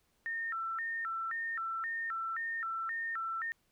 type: tone with vibrato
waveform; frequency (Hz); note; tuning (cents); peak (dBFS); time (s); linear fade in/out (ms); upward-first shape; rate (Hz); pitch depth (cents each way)
sine; 1564; G6; -4; -34; 0.26-3.52; 0; square; 1.9; 270
effects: pink hiss -74 dBFS RMS until 3.71 s